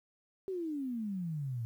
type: exponential sweep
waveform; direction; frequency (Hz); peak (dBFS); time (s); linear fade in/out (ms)
sine; down; 392 to 111.8; -34; 0.48-1.65; 0
effects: 11-bit